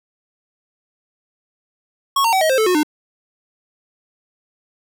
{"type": "tone with pitch steps", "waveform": "square", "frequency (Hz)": [1102, 916, 761.4, 632.9, 526.1, 437.3, 363.5, 302.2], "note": ["C#6", "A#5", "F#5", "D#5", "C5", "A4", "F#4", "D4"], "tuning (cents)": [-11, -31, 49, 29, 9, -11, -31, 50], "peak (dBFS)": -14, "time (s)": [2.16, 2.832], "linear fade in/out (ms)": 5, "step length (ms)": 84, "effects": []}